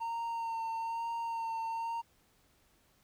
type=tone with vibrato; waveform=triangle; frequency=916 Hz; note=A#5; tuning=31 cents flat; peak=-32 dBFS; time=0-2.02 s; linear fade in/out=20 ms; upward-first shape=sine; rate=1.1 Hz; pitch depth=20 cents each way; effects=pink hiss -69 dBFS RMS until 3.03 s